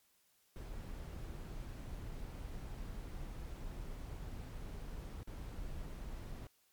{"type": "noise with dropouts", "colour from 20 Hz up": "brown", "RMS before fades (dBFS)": -45, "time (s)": [0.56, 6.47], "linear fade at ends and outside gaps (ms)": 1, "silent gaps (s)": [5.232, 5.274], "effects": ["white hiss -73 dBFS RMS until 6.72 s", "MP3 96 kbps"]}